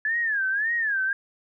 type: tone with vibrato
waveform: sine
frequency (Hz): 1700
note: G#6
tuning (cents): +40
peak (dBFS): -22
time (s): 0.05-1.13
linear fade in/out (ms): 2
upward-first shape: sine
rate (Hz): 1.8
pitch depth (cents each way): 180
effects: none